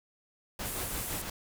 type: noise with tremolo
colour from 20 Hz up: pink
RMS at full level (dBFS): -36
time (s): 0.59-1.3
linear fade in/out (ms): 5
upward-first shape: sine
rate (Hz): 5.9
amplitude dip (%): 45
type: band-pass noise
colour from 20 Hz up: white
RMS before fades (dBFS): -40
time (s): 0.65-1.22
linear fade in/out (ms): 5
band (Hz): 7600 to 14000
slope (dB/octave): 24
effects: none